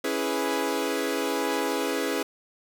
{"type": "chord", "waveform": "sawtooth", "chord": "C# minor seventh", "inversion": "none", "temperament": "equal", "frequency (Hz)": [277.2, 329.6, 415.3, 493.9], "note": ["C#4", "E4", "G#4", "B4"], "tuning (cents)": [0, 0, 0, 0], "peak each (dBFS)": [-27, -28, -26, -27], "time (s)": [0.04, 2.23], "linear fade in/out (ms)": 5, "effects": []}